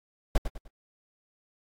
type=noise with echo; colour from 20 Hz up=brown; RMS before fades=-19 dBFS; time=0.35-0.38 s; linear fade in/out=5 ms; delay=100 ms; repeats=3; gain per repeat=-9 dB; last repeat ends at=0.68 s; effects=AAC 48 kbps